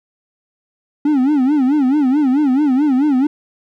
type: tone with vibrato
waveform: triangle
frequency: 277.2 Hz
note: C#4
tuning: in tune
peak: -9 dBFS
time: 1.05-3.27 s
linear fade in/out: 5 ms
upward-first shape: sine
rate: 4.6 Hz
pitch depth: 170 cents each way
effects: none